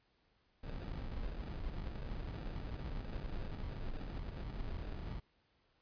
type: noise with sample-and-hold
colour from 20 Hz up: brown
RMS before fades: -42 dBFS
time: 0.63-5.2 s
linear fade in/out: 10 ms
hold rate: 1050 Hz
effects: pink hiss -75 dBFS RMS until 5.81 s + resampled to 11025 Hz